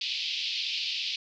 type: band-pass noise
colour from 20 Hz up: pink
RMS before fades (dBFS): -32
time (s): 0.01-1.16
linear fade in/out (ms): 2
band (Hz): 2600 to 4900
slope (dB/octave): 48
effects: none